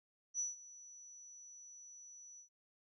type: tone with ADSR envelope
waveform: sine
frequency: 5920 Hz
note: F#8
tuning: in tune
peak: -34 dBFS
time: 0.34-2.49 s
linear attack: 53 ms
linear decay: 160 ms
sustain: -19 dB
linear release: 100 ms
effects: none